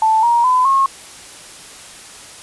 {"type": "tone with pitch steps", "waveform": "sine", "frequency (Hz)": [880, 943.2, 1010.9, 1083.4], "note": ["A5", "A#5", "B5", "C#6"], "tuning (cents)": [0, 20, 40, -40], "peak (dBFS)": -10, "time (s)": [0.02, 0.86], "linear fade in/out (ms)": 2, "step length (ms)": 210, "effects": ["white hiss -37 dBFS RMS until 2.42 s", "resampled to 24000 Hz"]}